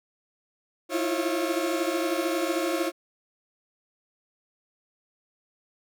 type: tone cluster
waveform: 35% pulse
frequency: 320.6 / 336.7 / 349.7 / 544 Hz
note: E4 / E4 / F4 / C#5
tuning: -48 / +37 / +2 / -33 cents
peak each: -29 dBFS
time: 0.89-2.92 s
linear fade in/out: 50 ms
effects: none